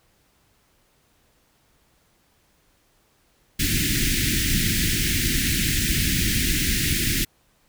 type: band-stop noise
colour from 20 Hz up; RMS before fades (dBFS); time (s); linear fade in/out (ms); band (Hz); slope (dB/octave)
pink; -22; 3.59-7.25; 10; 340 to 1700; 48
effects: pink hiss -63 dBFS RMS until 7.68 s